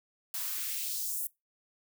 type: noise with high-pass filter sweep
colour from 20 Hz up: blue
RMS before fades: -35 dBFS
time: 0.34-1.27 s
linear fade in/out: 2 ms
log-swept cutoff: 660 to 11000 Hz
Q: 1.4
effects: noise-tail reverb RT60 0.2 s tail -22 dB re dry